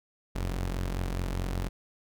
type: tone pair together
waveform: sawtooth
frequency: 44.41 / 94.1 Hz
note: F1 / F#2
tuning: +30 / +30 cents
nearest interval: octave + minor second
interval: 1300 cents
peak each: -26 / -34 dBFS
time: 0.35-1.69 s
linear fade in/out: 10 ms
effects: none